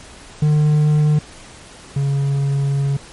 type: tone pair in turn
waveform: triangle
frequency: 150.8 / 139.42 Hz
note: D3 / C#3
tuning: +46 / +10 cents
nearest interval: minor second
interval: 136 cents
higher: first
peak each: -9 / -13 dBFS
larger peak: first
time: 0.42-1.19 / 1.96-2.97 s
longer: second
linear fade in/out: 5 ms
effects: pink hiss -40 dBFS RMS until 3.12 s + MP3 48 kbps